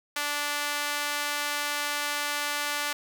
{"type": "tone with high-pass filter", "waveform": "sawtooth", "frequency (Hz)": 292.2, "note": "D4", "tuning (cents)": -9, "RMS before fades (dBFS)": -30, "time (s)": [0.16, 2.93], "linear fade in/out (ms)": 5, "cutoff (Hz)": 1300, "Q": 0.82, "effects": []}